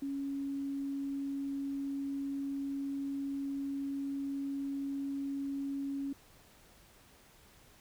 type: tone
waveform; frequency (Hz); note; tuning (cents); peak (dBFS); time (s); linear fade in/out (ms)
sine; 277.2; C#4; 0; -34; 0.02-6.13; 5
effects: pink hiss -61 dBFS RMS until 7.8 s